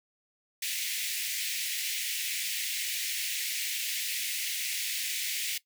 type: high-pass noise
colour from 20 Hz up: pink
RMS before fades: -33 dBFS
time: 0.62-5.58 s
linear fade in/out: 5 ms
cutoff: 2000 Hz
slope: 48 dB/octave
effects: noise-tail reverb RT60 0.1 s tail -18 dB re dry